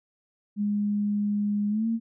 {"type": "tone with pitch glide", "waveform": "sine", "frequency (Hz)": [206.2, 227.5], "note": ["G#3", "A#3"], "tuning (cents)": [-12, -42], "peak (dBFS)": -23, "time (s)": [0.56, 2], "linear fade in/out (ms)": 50, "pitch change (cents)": 170, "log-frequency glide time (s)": [1.69, 1.87], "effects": []}